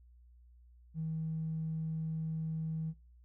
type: tone with tanh clipping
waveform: triangle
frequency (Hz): 159.8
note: D#3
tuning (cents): +47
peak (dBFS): -34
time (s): 0.94-2.94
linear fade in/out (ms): 50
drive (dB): 4
effects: noise-tail reverb RT60 0.5 s tail -24 dB re dry + added 60 Hz sine -57 dBFS peak until 3.24 s